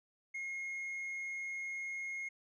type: tone with tanh clipping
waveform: triangle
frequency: 2151 Hz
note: C7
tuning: 47 cents sharp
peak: -39 dBFS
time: 0.34-2.29 s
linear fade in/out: 10 ms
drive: 7 dB
effects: none